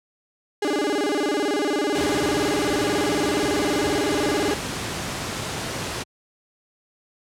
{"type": "tone with vibrato", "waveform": "35% pulse", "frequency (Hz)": 349.2, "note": "F4", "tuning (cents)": 0, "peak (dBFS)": -19, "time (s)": [0.62, 4.54], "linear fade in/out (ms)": 5, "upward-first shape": "square", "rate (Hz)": 18, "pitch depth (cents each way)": 290}
{"type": "noise", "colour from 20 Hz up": "pink", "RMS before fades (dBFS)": -28, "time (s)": [1.94, 6.04], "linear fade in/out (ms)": 20}
{"effects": ["high-pass 80 Hz 12 dB/octave", "low-pass 9000 Hz 12 dB/octave"]}